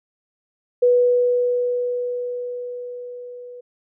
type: tone with level ramp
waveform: sine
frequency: 490.7 Hz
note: B4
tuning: 11 cents flat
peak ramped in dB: -11 to -35 dBFS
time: 0.82-3.61 s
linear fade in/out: 10 ms
effects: none